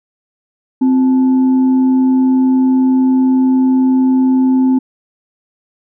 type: tone with frequency modulation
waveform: sine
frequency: 260 Hz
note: C4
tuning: 11 cents flat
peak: -8 dBFS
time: 0.81-4.79 s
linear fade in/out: 10 ms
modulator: 611 Hz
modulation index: 0.22
effects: none